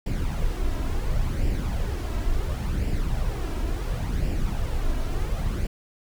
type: noise with flanger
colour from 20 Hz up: brown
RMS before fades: -25 dBFS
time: 0.06-5.67 s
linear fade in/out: 5 ms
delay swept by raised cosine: 0.39 to 3.09 ms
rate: 0.71 Hz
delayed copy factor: +0.5
effects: none